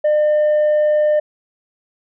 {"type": "tone", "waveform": "sine", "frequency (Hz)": 603, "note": "D5", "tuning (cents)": 46, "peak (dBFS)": -9, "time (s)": [0.04, 1.2], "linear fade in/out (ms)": 10, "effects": ["tanh soft clip ceiling -11 dBFS"]}